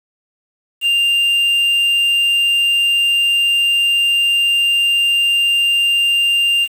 triangle tone with quantisation, 2794 Hz, F7, in tune, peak -10 dBFS, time 0.81-6.68 s, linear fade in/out 50 ms, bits 6, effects none

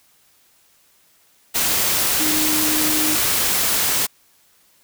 sine tone in noise, 307.5 Hz, D#4, 20 cents flat, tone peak -23 dBFS, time 2.19-3.16 s, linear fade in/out 20 ms, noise white, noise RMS -19 dBFS, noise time 1.54-4.07 s, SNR -7 dB, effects white hiss -57 dBFS RMS until 4.83 s

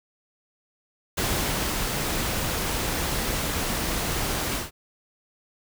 pink noise with ADSR envelope, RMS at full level -25 dBFS, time 1.17-4.71 s, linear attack 11 ms, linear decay 560 ms, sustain -2 dB, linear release 150 ms, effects none

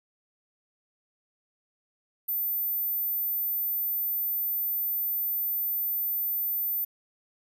sine tone, 14080 Hz, A9, in tune, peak -26 dBFS, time 2.28-6.85 s, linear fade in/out 10 ms, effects none

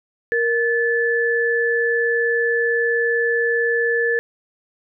sine tone pair together, 467.8 / 1738.8 Hz, A#4 / A6, +6 / -21 cents, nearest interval octave + major seventh, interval 2273 cents, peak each -19 dBFS, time 0.32-4.19 s, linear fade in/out 0 ms, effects none

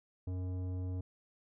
sine tone with tanh clipping, 91.7 Hz, F#2, 15 cents flat, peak -37 dBFS, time 0.27-1.01 s, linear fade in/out 5 ms, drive 13 dB, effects none

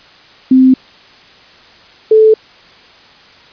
sine tone pair in turn, 259.8 / 436.9 Hz, C4 / A4, -12 / -12 cents, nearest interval major sixth, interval 900 cents, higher second, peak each -3 dBFS, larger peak neither, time 0.51-0.74 / 2.11-2.34 s, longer neither, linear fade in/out 5 ms, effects white hiss -41 dBFS RMS until 3.52 s + resampled to 11025 Hz

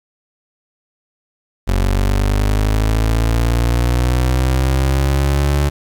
30% pulse linear sweep, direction up, 45.92 to 72.3 Hz, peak -10 dBFS, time 1.67-5.7 s, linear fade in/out 20 ms, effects 8-bit

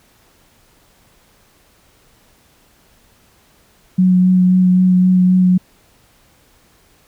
sine tone with vibrato, 183.3 Hz, F#3, 16 cents flat, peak -8 dBFS, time 3.98-5.58 s, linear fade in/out 10 ms, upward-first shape sine, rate 3.8 Hz, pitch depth 13 cents each way, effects pink hiss -53 dBFS RMS until 7.07 s

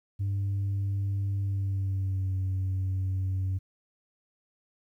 sine tone with pitch glide, 98.9 to 94.49 Hz, G2 to F#2, +16 to +37 cents, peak -24 dBFS, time 0.19-3.59 s, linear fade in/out 20 ms, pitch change -79 cents, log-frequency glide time 1.41-2.34 s, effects tanh soft clip ceiling -25 dBFS + 11-bit

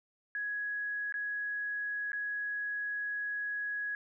sine tone with dropouts, 1670 Hz, G#6, 9 cents sharp, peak -33 dBFS, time 0.35-3.95 s, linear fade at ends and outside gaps 1 ms, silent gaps 1.124-1.141 / 2.119-2.131 s, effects none

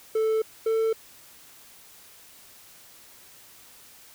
triangle tone pair in turn, 440 / 446.1 Hz, A4 / A4, 0 / +24 cents, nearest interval unison, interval 24 cents, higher second, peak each -19 dBFS, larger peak neither, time 0.15-0.42 / 0.66-0.93 s, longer neither, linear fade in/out 5 ms, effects white hiss -51 dBFS RMS until 4.14 s

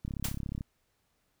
click train, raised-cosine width 5 ms, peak -24 dBFS, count 20, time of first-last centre 0.05-0.609 s, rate 34 Hz
white noise with exponential decay, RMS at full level -30 dBFS, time 0.24-0.41 s, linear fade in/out 5 ms, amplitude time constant 35 ms
effects pink hiss -75 dBFS RMS until 1.4 s

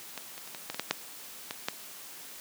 clicks, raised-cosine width 0.2 ms, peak -19 / -25 / -29 / -22 / -16 / -19 / -12 / -8 / -17 / -11 dBFS, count 10, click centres 0.177 / 0.379 / 0.476 / 0.548 / 0.7 / 0.745 / 0.796 / 0.91 / 1.509 / 1.685 s, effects white hiss -46 dBFS RMS until 2.4 s + high-pass 150 Hz 12 dB/octave

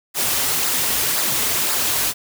white noise with flanger, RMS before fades -20 dBFS, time 0.14-2.14 s, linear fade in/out 50 ms, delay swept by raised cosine 0.32 to 6.02 ms, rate 1.9 Hz, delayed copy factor -0.5, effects none

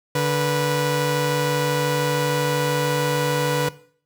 sawtooth tone pair together, 145.68 / 490 Hz, D3 / B4, -14 / -14 cents, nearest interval octave + major sixth, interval 2100 cents, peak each -18 dBFS, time 0.15-3.69 s, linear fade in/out 5 ms, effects noise-tail reverb RT60 0.5 s tail -17 dB re dry

